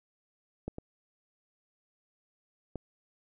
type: clicks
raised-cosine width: 2 ms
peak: -22 / -26 / -23 dBFS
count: 3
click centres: 0.68 / 0.784 / 2.757 s
effects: none